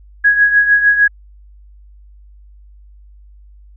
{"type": "tone with tremolo", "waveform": "sine", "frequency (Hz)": 1661.2, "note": "G#6", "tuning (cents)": 0, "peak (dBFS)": -5, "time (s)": [0.24, 1.08], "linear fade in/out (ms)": 10, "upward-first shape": "triangle", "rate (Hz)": 6.6, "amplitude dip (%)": 70, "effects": ["added 50 Hz sine -39 dBFS peak until 3.76 s"]}